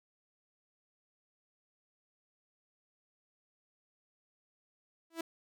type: tone with exponential growth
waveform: sawtooth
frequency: 329.6 Hz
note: E4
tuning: in tune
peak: -28 dBFS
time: 5.1-5.21 s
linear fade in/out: 5 ms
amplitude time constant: 22 ms
effects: none